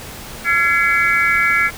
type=tone cluster; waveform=sine; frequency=1369 / 1683 / 2058 / 2265 Hz; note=F6 / G#6 / C7 / C#7; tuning=-35 / +23 / -29 / +37 cents; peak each=-18 dBFS; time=0.44-1.71 s; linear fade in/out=50 ms; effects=pink hiss -33 dBFS RMS until 1.77 s